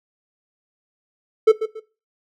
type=tone with echo; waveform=triangle; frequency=440 Hz; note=A4; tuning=in tune; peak=-5 dBFS; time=1.47-1.52 s; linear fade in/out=10 ms; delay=140 ms; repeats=2; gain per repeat=-11 dB; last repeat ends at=1.8 s; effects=noise-tail reverb RT60 0.3 s tail -17 dB re dry